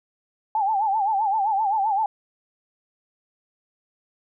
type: tone with vibrato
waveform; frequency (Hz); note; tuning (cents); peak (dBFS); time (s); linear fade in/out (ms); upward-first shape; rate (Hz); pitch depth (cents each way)
sine; 830.6; G#5; 0; -19; 0.55-2.06; 2; sine; 7.7; 130
effects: none